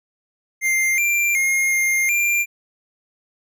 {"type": "tone with pitch steps", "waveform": "square", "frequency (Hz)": [2101, 2368, 2137, 2118, 2381], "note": ["C7", "D7", "C7", "C7", "D7"], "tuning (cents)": [7, 14, 36, 21, 23], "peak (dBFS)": -17, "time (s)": [0.61, 2.46], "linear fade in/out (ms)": 50, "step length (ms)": 370, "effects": []}